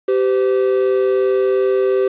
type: tone pair together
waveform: triangle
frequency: 388.5 / 511.2 Hz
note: G4 / C5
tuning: -16 / -40 cents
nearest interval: perfect fourth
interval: 476 cents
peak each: -12 / -17 dBFS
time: 0.08-2.08 s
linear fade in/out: 5 ms
effects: resampled to 8000 Hz + 7-bit